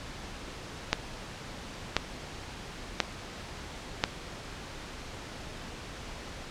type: click train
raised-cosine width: 0.2 ms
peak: -5 dBFS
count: 4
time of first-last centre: 0.93-4.039 s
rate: 0.965 Hz
effects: pink hiss -42 dBFS RMS until 6.5 s + low-pass 6000 Hz 12 dB/octave